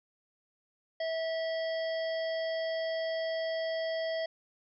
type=harmonic tone with a mistuned harmonic; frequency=650 Hz; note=E5; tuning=24 cents flat; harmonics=1 / 3 / 5 / 7 / 8; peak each=-31 / -41 / -45 / -48 / -49 dBFS; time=1-4.26 s; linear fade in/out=5 ms; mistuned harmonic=7; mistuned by=+19 cents; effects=none